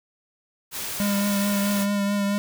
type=noise; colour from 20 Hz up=white; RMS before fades=-31 dBFS; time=0.71-1.87 s; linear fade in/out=50 ms
type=tone with vibrato; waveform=square; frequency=201.9 Hz; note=G#3; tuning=49 cents flat; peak=-22 dBFS; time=1-2.38 s; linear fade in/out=0 ms; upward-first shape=triangle; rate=4.6 Hz; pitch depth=24 cents each way
effects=none